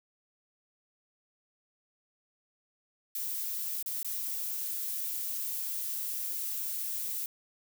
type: noise with dropouts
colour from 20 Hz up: violet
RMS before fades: -35 dBFS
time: 3.15-7.26 s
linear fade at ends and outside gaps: 2 ms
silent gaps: 3.827-3.86 / 4.03-4.046 s
effects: none